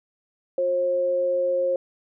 sine tone pair together, 357.4 / 535 Hz, F4 / C5, +40 / +38 cents, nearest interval perfect fifth, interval 698 cents, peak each -32 / -20 dBFS, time 0.58-1.76 s, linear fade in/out 2 ms, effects none

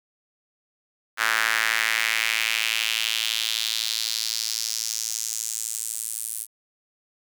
sawtooth tone with high-pass filter sweep, 111.9 Hz, A2, 30 cents sharp, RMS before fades -26 dBFS, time 1.17-6.47 s, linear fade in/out 50 ms, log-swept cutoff 1500 to 10000 Hz, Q 2.6, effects none

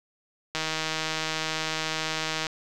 click train, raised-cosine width 0.2 ms, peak -11 dBFS, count 304, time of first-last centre 0.55-2.468 s, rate 158 Hz, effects none

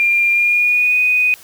sine tone with pitch glide, 2395 to 2488 Hz, D7 to D#7, +33 to -1 cents, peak -11 dBFS, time 0-1.34 s, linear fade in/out 0 ms, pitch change +66 cents, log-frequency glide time 0.29-0.99 s, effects white hiss -42 dBFS RMS until 1.43 s

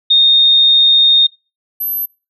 sine tone pair in turn, 3683 / 12388 Hz, A#7 / G9, -22 / -22 cents, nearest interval octave + major sixth, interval 2100 cents, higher second, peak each -6 / -16 dBFS, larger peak first, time 0.1-1.27 / 1.8-2.06 s, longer first, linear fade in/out 10 ms, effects noise-tail reverb RT60 0.3 s tail -26 dB re dry

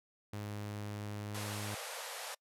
sawtooth tone, 103.83 Hz, G#2, in tune, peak -36 dBFS, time 0.33-1.75 s, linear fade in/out 5 ms
pink band-pass noise, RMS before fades -44 dBFS, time 1.34-2.35 s, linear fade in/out 10 ms, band 460 to 13000 Hz, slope 96 dB/octave
effects noise-tail reverb RT60 0.1 s tail -26 dB re dry

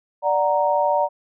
sine chord, D augmented, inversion none, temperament equal, 587.3 / 740 / 932.3 Hz, D5 / F#5 / A#5, 0 / 0 / 0 cents, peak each -20 / -23 / -20 dBFS, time 0.22-1.09 s, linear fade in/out 50 ms, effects none

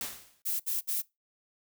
white noise with exponential decay, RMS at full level -33 dBFS, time 0.01-0.42 s, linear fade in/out 1 ms, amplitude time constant 89 ms
violet noise bursts, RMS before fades -31 dBFS, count 3, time 0.45-1.022 s, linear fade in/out 20 ms, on 150 ms, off 61 ms
effects noise-tail reverb RT60 0.2 s tail -21 dB re dry

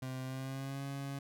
30% pulse tone with pitch glide, 130 to 138.53 Hz, C3 to C#3, -11 to -1 cents, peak -36 dBFS, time 0.02-1.19 s, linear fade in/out 5 ms, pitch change +110 cents, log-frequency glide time 0.24-0.83 s, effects none

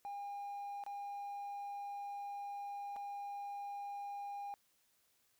triangle tone with dropouts, 808 Hz, G#5, 48 cents flat, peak -39 dBFS, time 0.05-4.54 s, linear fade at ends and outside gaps 0 ms, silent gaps 0.838-0.864 / 2.961-2.965 s, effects tanh soft clip ceiling -36 dBFS + white hiss -75 dBFS RMS until 5.39 s

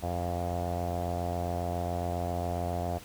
sawtooth tone with low-pass filter, 87.31 Hz, F2, in tune, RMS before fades -32 dBFS, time 0.02-2.99 s, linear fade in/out 20 ms, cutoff 700 Hz, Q 6.6, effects pink hiss -49 dBFS RMS until 3.04 s

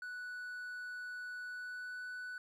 triangle tone with pitch glide, 1480 to 1489.4 Hz, F#6 to F#6, 0 to +11 cents, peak -40 dBFS, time 0.02-2.38 s, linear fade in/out 2 ms, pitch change +11 cents, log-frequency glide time 1.45-2.05 s, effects none

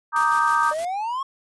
sine chord, Eb major seventh, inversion second, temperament equal, 932.3 / 1174.7 / 1244.5 / 1568 Hz, Bb5 / D6 / Eb6 / G6, 0 / 0 / 0 / 0 cents, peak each -22 / -23 / -21 / -24 dBFS, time 0.12-0.74 s, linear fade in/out 50 ms
white noise with tremolo, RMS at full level -37 dBFS, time 0.16-0.85 s, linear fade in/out 2 ms, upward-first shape square, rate 6.4 Hz, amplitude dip 40%
triangle exponential sweep, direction up, 592 to 1107 Hz, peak -22 dBFS, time 0.71-1.23 s, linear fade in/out 5 ms
effects resampled to 24000 Hz

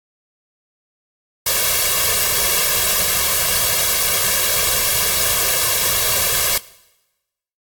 white noise with comb filter, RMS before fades -17 dBFS, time 1.46-6.58 s, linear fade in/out 5 ms, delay 1.8 ms, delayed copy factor +1, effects noise-tail reverb RT60 1.0 s tail -20 dB re dry + AAC 64 kbps

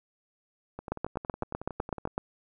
two click trains, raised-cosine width 1 ms, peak -15 / -24 dBFS, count 11 / 15, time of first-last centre 0.92-2.179 / 0.79-2.074 s, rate 7.94 / 10.9 Hz, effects none

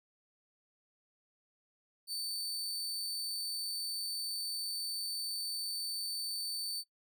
sawtooth tone with amplitude modulation, 4543 Hz, C#8, 42 cents sharp, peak -32 dBFS, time 2.07-6.84 s, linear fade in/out 50 ms, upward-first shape sine, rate 197 Hz, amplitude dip 35%, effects noise-tail reverb RT60 0.1 s tail -19 dB re dry

